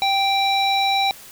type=tone with low-pass filter; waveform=square; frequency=784 Hz; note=G5; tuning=in tune; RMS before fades=-19 dBFS; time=0.02-1.11 s; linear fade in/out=0 ms; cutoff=3800 Hz; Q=4; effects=white hiss -42 dBFS RMS until 1.31 s